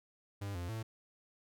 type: tone with pitch steps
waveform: 45% pulse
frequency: 100.4 / 87.5 / 111.6 Hz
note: G2 / F2 / A2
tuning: +42 / +4 / +25 cents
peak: -38 dBFS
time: 0.41-0.83 s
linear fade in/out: 10 ms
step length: 140 ms
effects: none